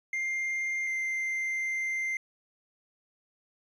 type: tone pair in turn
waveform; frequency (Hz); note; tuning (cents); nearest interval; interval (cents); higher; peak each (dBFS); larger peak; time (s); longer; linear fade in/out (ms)
triangle; 2106 / 2089; C7 / C7; +11 / -3; unison; 14; first; -27; neither; 0.13-0.87 / 0.87-2.17; second; 2
effects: resampled to 22050 Hz